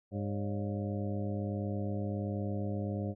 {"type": "harmonic tone with a mistuned harmonic", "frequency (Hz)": 101.4, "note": "G#2", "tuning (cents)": -41, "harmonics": [1, 2, 3, 4, 5, 6, 7], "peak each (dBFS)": [-35, -37, -42, -45, -43, -47, -49], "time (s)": [0.11, 3.15], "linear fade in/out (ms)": 50, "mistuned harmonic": 5, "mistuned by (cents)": 110, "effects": []}